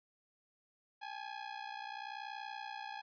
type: ring-modulated tone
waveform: sawtooth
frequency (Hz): 832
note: G#5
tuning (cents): +3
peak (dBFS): -36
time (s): 1.01-3.02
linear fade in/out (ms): 20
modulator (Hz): 30.4
effects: resampled to 11025 Hz + 13-bit